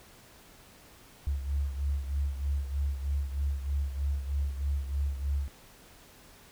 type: beating tone pair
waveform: sine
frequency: 69.5 / 72.7 Hz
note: C#2 / D2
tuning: +5 / -17 cents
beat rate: 3.2 Hz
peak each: -29 / -35 dBFS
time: 1.27-5.48 s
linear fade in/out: 0 ms
effects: pink hiss -55 dBFS RMS until 6.51 s